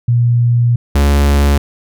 sine / 45% pulse tone pair in turn, 119.6 / 71.16 Hz, A#2 / C#2, +45 / +46 cents, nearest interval major sixth, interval 899 cents, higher first, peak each -8 dBFS, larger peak neither, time 0.08-0.76 / 0.95-1.58 s, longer first, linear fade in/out 5 ms, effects none

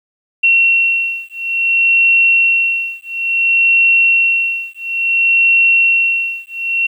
sine beating tone pair, 2725 / 2725.58 Hz, F7 / F7, -43 / -43 cents, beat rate 0.58 Hz, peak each -13 dBFS, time 0.43-6.87 s, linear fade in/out 10 ms, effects 8-bit

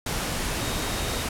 sine tone in noise, 3741 Hz, A#7, 5 cents sharp, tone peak -39 dBFS, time 0.61-1.23 s, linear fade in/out 5 ms, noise pink, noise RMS -28 dBFS, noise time 0.06-1.29 s, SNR -14 dB, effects low-pass 12000 Hz 12 dB/octave

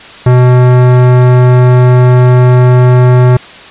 sine tone with hard clipping, 125 Hz, B2, 21 cents sharp, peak -4 dBFS, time 0.26-3.37 s, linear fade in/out 5 ms, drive 18 dB, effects white hiss -30 dBFS RMS until 3.7 s + resampled to 8000 Hz

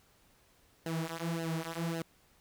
sawtooth tone with flanger, 164.81 Hz, E3, in tune, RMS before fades -36 dBFS, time 0.86-2.02 s, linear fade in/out 0 ms, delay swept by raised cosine 0.85 to 6.55 ms, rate 1.8 Hz, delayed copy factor -0.9, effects pink hiss -66 dBFS RMS until 2.4 s

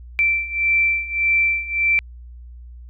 sine beating tone pair, 2340 / 2341.7 Hz, D7 / D7, -7 / -6 cents, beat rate 1.7 Hz, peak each -21 / -18 dBFS, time 0.19-1.99 s, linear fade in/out 0 ms, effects added 60 Hz sine -36 dBFS peak until 2.89 s

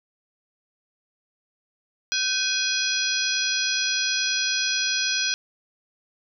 harmonic tone with a mistuned harmonic, 830.6 Hz, G#5, in tune, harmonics 2 / 3 / 4 / 5 / 6 / 7, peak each -29 / -29 / -29 / -29 / -29 / -29 dBFS, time 2.12-5.34 s, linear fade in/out 0 ms, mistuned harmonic 2, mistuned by -140 cents, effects none

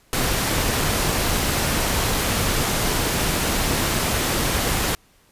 pink noise with amplitude modulation, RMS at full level -20 dBFS, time 0.13-4.95 s, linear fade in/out 0 ms, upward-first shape sine, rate 217 Hz, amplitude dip 30%, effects pink hiss -57 dBFS RMS until 5.31 s + resampled to 32000 Hz

